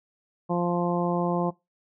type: harmonic tone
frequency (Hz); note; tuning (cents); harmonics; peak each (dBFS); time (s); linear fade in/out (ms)
174.61; F3; 0; 1 / 2 / 3 / 4 / 5 / 6; -26 / -29 / -31 / -32 / -33 / -34; 0.49-1.51; 20
effects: noise-tail reverb RT60 0.2 s tail -20 dB re dry